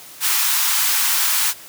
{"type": "high-pass noise", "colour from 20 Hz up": "white", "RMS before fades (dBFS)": -18, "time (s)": [0.2, 1.54], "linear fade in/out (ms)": 50, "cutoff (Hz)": 840, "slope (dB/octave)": 48, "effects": ["white hiss -40 dBFS RMS until 1.68 s", "high-pass 80 Hz 12 dB/octave"]}